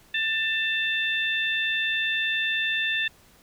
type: harmonic tone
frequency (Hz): 890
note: A5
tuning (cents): +20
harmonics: 2 / 3 / 4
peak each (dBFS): -26 / -28 / -29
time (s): 0.14-3.08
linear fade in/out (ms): 5
effects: pink hiss -56 dBFS RMS until 3.42 s